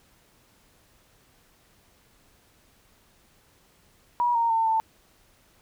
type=tone with pitch steps; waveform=sine; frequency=964 / 927 / 900 / 890 Hz; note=B5 / A#5 / A5 / A5; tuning=-42 / -10 / +39 / +20 cents; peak=-20 dBFS; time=4.2-4.8 s; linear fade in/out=0 ms; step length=150 ms; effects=pink hiss -61 dBFS RMS until 5.61 s